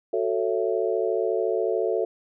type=chord; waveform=sine; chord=F# minor seventh; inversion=none; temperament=just; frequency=370 / 444 / 555 / 666 Hz; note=F#4 / A4 / C#5 / E5; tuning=0 / +16 / +2 / +18 cents; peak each=-27 / -25 / -30 / -29 dBFS; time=0.13-2.05 s; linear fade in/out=5 ms; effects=none